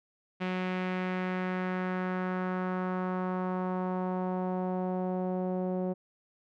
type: tone with low-pass filter sweep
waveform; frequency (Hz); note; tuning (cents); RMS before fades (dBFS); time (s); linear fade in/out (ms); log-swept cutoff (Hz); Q
sawtooth; 183.9; F#3; -10; -32; 0.4-5.94; 20; 2600 to 570; 1.8
effects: none